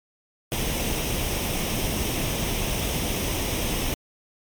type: noise with comb filter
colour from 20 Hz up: pink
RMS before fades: -26 dBFS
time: 0.52-3.94 s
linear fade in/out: 0 ms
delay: 0.34 ms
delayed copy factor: +0.55
effects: MP3 96 kbps